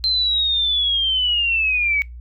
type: linear sweep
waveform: sine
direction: down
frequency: 4133 to 2234 Hz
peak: -16 dBFS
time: 0.04-2.02 s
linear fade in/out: 0 ms
effects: noise-tail reverb RT60 0.2 s tail -24 dB re dry + added 60 Hz sine -33 dBFS peak until 2.2 s